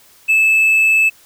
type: tone with hard clipping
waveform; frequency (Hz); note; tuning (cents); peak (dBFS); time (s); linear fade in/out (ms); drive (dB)
sine; 2617; E7; -13; -10; 0.28-1.1; 20; 2
effects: white hiss -48 dBFS RMS until 1.25 s